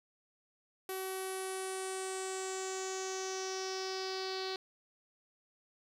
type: tone with low-pass filter sweep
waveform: sawtooth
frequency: 378.8 Hz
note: F#4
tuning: 41 cents sharp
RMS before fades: -39 dBFS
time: 0.89-4.56 s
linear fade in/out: 2 ms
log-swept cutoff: 12000 to 4300 Hz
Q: 5.7
effects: 11-bit